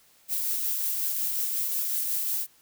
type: noise with tremolo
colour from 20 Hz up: violet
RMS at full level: -27 dBFS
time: 0.28-2.47 s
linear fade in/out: 50 ms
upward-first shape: triangle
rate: 5.5 Hz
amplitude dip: 30%
effects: white hiss -60 dBFS RMS until 2.61 s